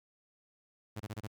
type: tone bursts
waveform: sawtooth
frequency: 106.9 Hz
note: A2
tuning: 49 cents flat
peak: -34 dBFS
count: 5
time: 0.96-1.274 s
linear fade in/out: 10 ms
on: 42 ms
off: 26 ms
effects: 12-bit